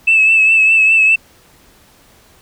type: tone with vibrato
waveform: sine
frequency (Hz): 2620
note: E7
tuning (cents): -11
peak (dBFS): -6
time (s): 0.07-1.16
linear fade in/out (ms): 10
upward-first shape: triangle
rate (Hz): 4.9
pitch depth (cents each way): 41
effects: tanh soft clip ceiling -2 dBFS + pink hiss -48 dBFS RMS until 2.41 s

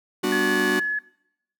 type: chord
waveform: 45% pulse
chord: G major seventh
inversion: none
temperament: just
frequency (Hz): 196 / 245 / 294 / 367.5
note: G3 / B3 / D4 / F#4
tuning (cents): 0 / -14 / +2 / -12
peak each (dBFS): -30 / -29 / -27 / -24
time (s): 0.23-0.8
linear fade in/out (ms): 10
type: tone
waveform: sine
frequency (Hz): 1703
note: G#6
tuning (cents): +43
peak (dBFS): -22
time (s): 0.32-0.99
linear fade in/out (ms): 5
effects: noise-tail reverb RT60 0.8 s tail -22 dB re dry

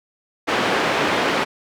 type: band-pass noise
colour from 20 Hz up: pink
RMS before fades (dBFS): -20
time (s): 0.47-1.45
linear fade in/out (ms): 20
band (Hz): 300 to 2800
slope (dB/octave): 12
effects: none

